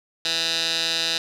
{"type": "tone with band-pass filter", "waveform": "15% pulse", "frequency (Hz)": 164.81, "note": "E3", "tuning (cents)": 0, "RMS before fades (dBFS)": -24, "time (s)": [0.25, 1.18], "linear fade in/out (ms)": 2, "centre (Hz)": 4100, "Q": 3.3, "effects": []}